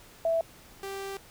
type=tone pair in turn; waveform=sine / sawtooth; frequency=659.3 / 392 Hz; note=E5 / G4; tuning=0 / 0 cents; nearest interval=major sixth; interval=900 cents; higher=first; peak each=-23 / -31 dBFS; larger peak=first; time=0.25-0.41 / 0.83-1.17 s; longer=second; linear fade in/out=2 ms; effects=pink hiss -53 dBFS RMS until 1.3 s